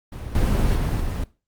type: noise with level steps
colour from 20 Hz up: brown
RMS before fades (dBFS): -32 / -19 / -22 / -25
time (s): 0.12-1.24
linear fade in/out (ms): 5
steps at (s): 0.35 / 0.75 / 1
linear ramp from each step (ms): 2
effects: noise-tail reverb RT60 0.3 s tail -19 dB re dry + Opus 24 kbps